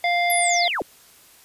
harmonic tone, 698.5 Hz, F5, in tune, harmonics 1 / 3 / 5 / 7, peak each -20 / -22 / -31 / -36 dBFS, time 0.04-0.68 s, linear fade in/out 2 ms
sine linear sweep, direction down, 11600 to 236.8 Hz, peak -22 dBFS, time 0.3-0.82 s, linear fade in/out 0 ms
effects white hiss -51 dBFS RMS until 1.44 s + resampled to 32000 Hz

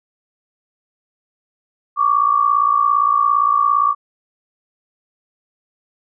sine tone pair together, 1120.5 / 1178 Hz, C#6 / D6, +18 / +5 cents, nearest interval minor second, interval 87 cents, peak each -15 dBFS, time 1.96-3.95 s, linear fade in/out 50 ms, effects none

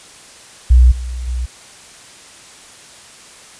sine tone with level steps, 61.74 Hz, B1, in tune, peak -4 / -21 / -17 dBFS, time 0.7-1.46 s, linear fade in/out 10 ms, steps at 0.91 / 1.27 s, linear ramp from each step 10 ms, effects white hiss -40 dBFS RMS until 3.59 s + resampled to 22050 Hz

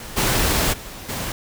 pink noise with level steps, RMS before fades -35 / -19 / -36 / -27 dBFS, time 0-1.32 s, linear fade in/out 2 ms, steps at 0.16 / 0.72 / 1.08 s, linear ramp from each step 20 ms, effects none

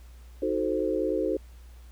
sine chord, D# diminished seventh, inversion none, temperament equal with one note detuned, 313.1 / 370 / 440 / 523.3 Hz, D#4 / F#4 / A4 / C5, +11 / 0 / 0 / 0 cents, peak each -30 dBFS, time 0.42-1.37 s, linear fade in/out 5 ms, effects added 60 Hz sine -45 dBFS peak until 1.91 s + pink hiss -60 dBFS RMS until 1.91 s

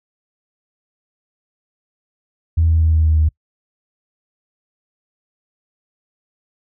sine tone with pitch steps, 81.9 / 81.05 / 80.21 / 79.38 / 78.56 / 77.75 Hz, E2 / E2 / E2 / D#2 / D#2 / D#2, -11 / -29 / -47 / +35 / +17 / -1 cents, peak -10 dBFS, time 2.57-3.29 s, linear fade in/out 10 ms, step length 120 ms, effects noise-tail reverb RT60 0.1 s tail -26 dB re dry + tanh soft clip ceiling -6 dBFS

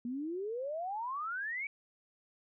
sine exponential sweep, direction up, 233.1 to 2321 Hz, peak -35 dBFS, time 0.05-1.67 s, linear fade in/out 2 ms, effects none

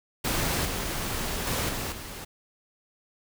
pink noise with level steps, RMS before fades -27 / -31 / -28 / -32 / -39 dBFS, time 0.24-2.25 s, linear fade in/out 10 ms, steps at 0.65 / 1.47 / 1.69 / 1.92 s, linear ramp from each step 2 ms, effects none

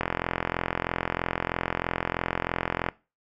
click train, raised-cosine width 0.5 ms, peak -10 dBFS, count 125, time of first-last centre 0.01-2.887 s, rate 43.1 Hz, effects noise-tail reverb RT60 0.3 s tail -20 dB re dry

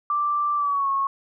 sine tone with pitch glide, 1174.7 to 1096 Hz, D6 to C#6, 0 to -20 cents, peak -20 dBFS, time 0.1-1.07 s, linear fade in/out 2 ms, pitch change -120 cents, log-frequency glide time 0.56-0.89 s, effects none

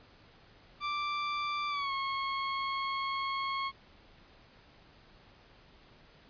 sawtooth tone with pitch glide, 1174.7 to 1089.7 Hz, D6 to C#6, 0 to -30 cents, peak -28 dBFS, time 0.8-3.72 s, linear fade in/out 50 ms, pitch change -130 cents, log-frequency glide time 1.69-1.92 s, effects pink hiss -59 dBFS RMS until 6.29 s + resampled to 11025 Hz

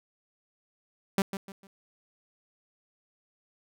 sawtooth tone with echo, 195.4 Hz, G3, 5 cents flat, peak -18 dBFS, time 1.18-1.22 s, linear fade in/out 2 ms, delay 150 ms, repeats 3, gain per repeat -10 dB, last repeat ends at 1.67 s, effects none

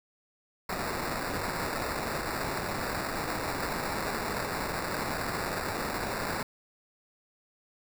blue noise with sample-and-hold, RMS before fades -33 dBFS, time 0.69-6.43 s, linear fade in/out 5 ms, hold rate 3150 Hz, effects none

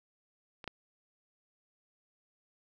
clicks, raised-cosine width 0.3 ms, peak -29 / -21 dBFS, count 2, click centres 0.642 / 0.677 s, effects none

